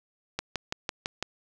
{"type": "click train", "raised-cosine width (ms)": 0.2, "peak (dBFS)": -12, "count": 6, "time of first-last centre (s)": [0.39, 1.226], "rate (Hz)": 5.98, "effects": []}